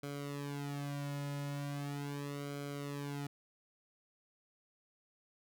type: tone with flanger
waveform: sawtooth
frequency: 142.7 Hz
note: D3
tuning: 49 cents flat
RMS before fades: -41 dBFS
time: 0.03-3.27 s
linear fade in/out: 5 ms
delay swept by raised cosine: 1.1 to 2.6 ms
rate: 0.39 Hz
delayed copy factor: -0.9
effects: none